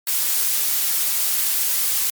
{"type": "noise", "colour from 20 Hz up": "blue", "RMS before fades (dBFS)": -20, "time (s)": [0.07, 2.1], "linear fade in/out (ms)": 2, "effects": ["MP3 96 kbps"]}